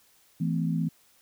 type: chord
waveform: sine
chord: A minor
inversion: second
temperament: equal with one note detuned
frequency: 164.81 / 220 / 256.1 Hz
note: E3 / A3 / C4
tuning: 0 / 0 / -37 cents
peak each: -26 / -32 / -32 dBFS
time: 0.4-0.89 s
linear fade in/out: 10 ms
effects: white hiss -62 dBFS RMS until 1.21 s